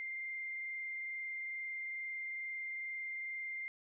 sine tone with frequency modulation, 2100 Hz, C7, 6 cents sharp, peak -39 dBFS, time 0-3.68 s, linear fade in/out 0 ms, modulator 22.3 Hz, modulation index 0.62, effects none

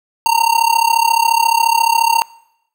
square tone with amplitude modulation, 920 Hz, A#5, 23 cents flat, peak -8 dBFS, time 0.26-2.22 s, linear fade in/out 0 ms, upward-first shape sine, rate 34.3 Hz, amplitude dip 90%, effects noise-tail reverb RT60 0.8 s tail -23 dB re dry

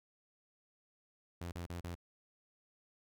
sawtooth tone bursts, 86.6 Hz, F2, 14 cents flat, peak -37 dBFS, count 4, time 1.41-1.952 s, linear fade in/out 5 ms, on 110 ms, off 34 ms, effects none

